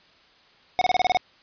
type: tone bursts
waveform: square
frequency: 733 Hz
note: F#5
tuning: 16 cents flat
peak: -17 dBFS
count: 8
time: 0.79-1.171 s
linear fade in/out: 0 ms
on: 24 ms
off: 27 ms
effects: white hiss -56 dBFS RMS until 1.42 s + resampled to 11025 Hz